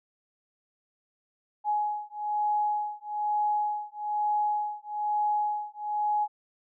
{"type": "beating tone pair", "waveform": "sine", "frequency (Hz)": [838, 839.1], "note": ["G#5", "G#5"], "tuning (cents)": [15, 18], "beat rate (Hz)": 1.1, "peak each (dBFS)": -29, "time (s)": [1.64, 6.28], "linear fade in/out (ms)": 50, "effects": []}